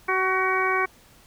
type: harmonic tone with a mistuned harmonic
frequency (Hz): 376.8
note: F#4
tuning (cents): +32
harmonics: 1 / 2 / 3 / 4 / 5 / 6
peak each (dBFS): -27 / -30 / -25 / -28 / -30 / -27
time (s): 0.08-0.86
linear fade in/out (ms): 10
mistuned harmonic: 3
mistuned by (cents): -16
effects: pink hiss -54 dBFS RMS until 1.26 s